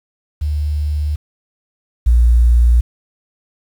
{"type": "tone pair in turn", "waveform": "sine", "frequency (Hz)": [74.6, 59.21], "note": ["D2", "A#1"], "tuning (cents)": [28, 28], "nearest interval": "major third", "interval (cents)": 400, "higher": "first", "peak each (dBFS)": [-15, -7], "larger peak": "second", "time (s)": [[0.41, 1.16], [2.06, 2.81]], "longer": "neither", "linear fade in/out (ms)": 10, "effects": ["7-bit"]}